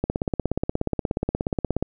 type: click train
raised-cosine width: 2 ms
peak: -9 dBFS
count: 31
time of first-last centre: 0.04-1.826 s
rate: 16.8 Hz
effects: none